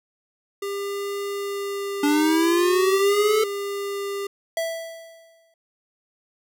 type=tone with vibrato; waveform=square; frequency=399.7 Hz; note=G4; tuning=34 cents sharp; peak=-27 dBFS; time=0.62-4.27 s; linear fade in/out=5 ms; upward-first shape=triangle; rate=0.43 Hz; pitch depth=10 cents each way
type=linear sweep; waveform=square; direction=up; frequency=287.4 to 440 Hz; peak=-18 dBFS; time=2.03-3.44 s; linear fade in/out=5 ms
type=tone with exponential decay; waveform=square; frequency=659.3 Hz; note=E5; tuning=in tune; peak=-22 dBFS; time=4.57-5.54 s; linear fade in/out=2 ms; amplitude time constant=210 ms
effects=none